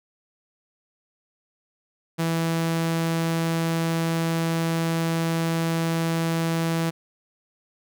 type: tone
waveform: sawtooth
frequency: 164.81 Hz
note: E3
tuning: in tune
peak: -18 dBFS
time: 2.18-6.91 s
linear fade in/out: 20 ms
effects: none